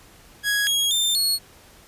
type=tone with pitch steps; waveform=sawtooth; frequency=1662 / 3297 / 3587 / 4335 Hz; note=G#6 / G#7 / A7 / C#8; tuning=+1 / -13 / +33 / -39 cents; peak=-16 dBFS; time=0.43-1.39 s; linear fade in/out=50 ms; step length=240 ms; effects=pink hiss -50 dBFS RMS until 1.87 s + resampled to 32000 Hz